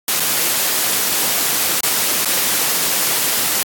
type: noise with dropouts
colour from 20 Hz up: white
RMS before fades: -17 dBFS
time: 0.08-3.63 s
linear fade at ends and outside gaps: 2 ms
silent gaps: 0.199-0.202 / 1.807-1.832 / 2.249-2.256 s
effects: high-pass 150 Hz 12 dB/octave + AAC 64 kbps